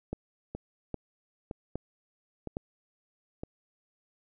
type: two click trains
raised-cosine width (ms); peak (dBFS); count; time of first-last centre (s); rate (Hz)
2; -20 / -23; 4 / 4; 0.13-2.569 / 0.55-3.435; 1.23 / 1.04
effects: none